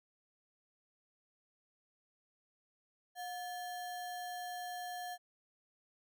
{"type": "tone with sample-and-hold", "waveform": "sine", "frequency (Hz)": 720, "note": "F#5", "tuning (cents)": -47, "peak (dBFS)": -40, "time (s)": [3.15, 5.18], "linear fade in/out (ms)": 50, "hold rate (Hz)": 2450, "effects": []}